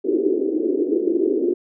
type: band-pass noise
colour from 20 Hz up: pink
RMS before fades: -20 dBFS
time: 0.04-1.54 s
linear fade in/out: 10 ms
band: 310 to 410 Hz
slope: 48 dB/octave
effects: none